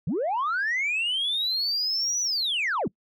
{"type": "linear two-way sweep", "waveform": "sine", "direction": "up then down", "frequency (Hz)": [123.47, 5990, 123.47], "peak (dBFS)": -22, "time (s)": [0.07, 2.88], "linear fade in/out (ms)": 5, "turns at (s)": 2.21, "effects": ["noise-tail reverb RT60 0.1 s tail -26 dB re dry", "tanh soft clip ceiling -21 dBFS"]}